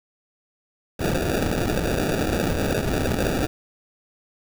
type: noise with sample-and-hold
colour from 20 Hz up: white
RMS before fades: -23 dBFS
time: 0.99-3.47 s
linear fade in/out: 10 ms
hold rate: 1050 Hz
effects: none